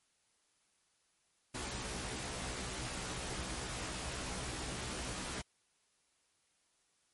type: noise with comb filter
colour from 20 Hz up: pink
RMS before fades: -41 dBFS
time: 1.54-5.42 s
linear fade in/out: 10 ms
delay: 16 ms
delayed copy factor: +0.95
effects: white hiss -75 dBFS RMS until 7.13 s + MP3 48 kbps